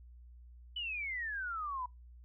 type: exponential sweep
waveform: sine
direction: down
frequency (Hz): 3010 to 972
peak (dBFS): -36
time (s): 0.76-1.86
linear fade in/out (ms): 5
effects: noise-tail reverb RT60 0.2 s tail -25 dB re dry + added 60 Hz sine -52 dBFS peak until 2.24 s